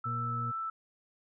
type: tone with vibrato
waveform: sine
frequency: 1318.5 Hz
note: E6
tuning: in tune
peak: -33 dBFS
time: 0.04-0.7 s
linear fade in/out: 5 ms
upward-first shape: triangle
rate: 2.3 Hz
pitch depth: 11 cents each way
type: harmonic tone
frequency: 118.5 Hz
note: A#2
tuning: 29 cents sharp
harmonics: 1 / 2 / 4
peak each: -35 / -44 / -52 dBFS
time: 0.05-0.52 s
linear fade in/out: 20 ms
effects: none